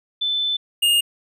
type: tone pair in turn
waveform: sine / square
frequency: 3520 / 2836 Hz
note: A7 / F7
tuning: 0 / +26 cents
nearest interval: major third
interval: 374 cents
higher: first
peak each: -19 / -15 dBFS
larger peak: second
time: 0.21-0.57 / 0.82-1.01 s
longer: first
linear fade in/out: 10 ms
effects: resampled to 32000 Hz